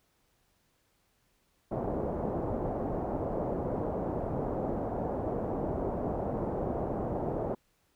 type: low-pass noise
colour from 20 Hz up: white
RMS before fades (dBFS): -33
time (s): 1.71-7.55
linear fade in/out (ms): 10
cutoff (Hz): 700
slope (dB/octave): 24
effects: pink hiss -72 dBFS RMS until 7.95 s